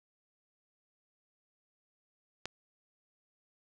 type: click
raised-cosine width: 0.2 ms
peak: -19 dBFS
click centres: 2.456 s
effects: none